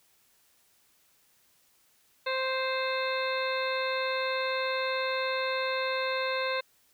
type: harmonic tone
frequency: 523.3 Hz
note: C5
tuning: in tune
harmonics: 1 / 2 / 3 / 4 / 5 / 7 / 8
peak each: -31 / -34 / -36 / -37 / -38 / -39 / -40 dBFS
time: 2.26-6.61 s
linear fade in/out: 10 ms
effects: white hiss -66 dBFS RMS until 6.93 s